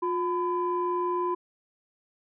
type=tone pair together; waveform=sine; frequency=356 / 1007 Hz; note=F4 / B5; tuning=+33 / +33 cents; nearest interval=octave + tritone; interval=1800 cents; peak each=-27 dBFS; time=0.02-1.35 s; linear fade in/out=10 ms; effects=tanh soft clip ceiling -18 dBFS